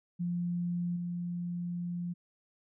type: tone with level steps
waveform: sine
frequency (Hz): 174.61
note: F3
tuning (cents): 0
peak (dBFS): -30 / -33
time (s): 0.19-2.14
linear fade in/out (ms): 20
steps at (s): 0.96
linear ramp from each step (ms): 5
effects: none